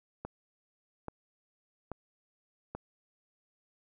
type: click train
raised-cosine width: 1 ms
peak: -24 dBFS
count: 4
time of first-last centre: 0.25-2.75 s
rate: 1.2 Hz
effects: none